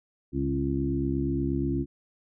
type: harmonic tone with a mistuned harmonic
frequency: 68.4 Hz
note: C#2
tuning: 23 cents flat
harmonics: 1 / 2 / 3 / 4 / 5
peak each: -32 / -31 / -36 / -29 / -31 dBFS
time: 0.32-1.86 s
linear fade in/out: 50 ms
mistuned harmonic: 2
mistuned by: +31 cents
effects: none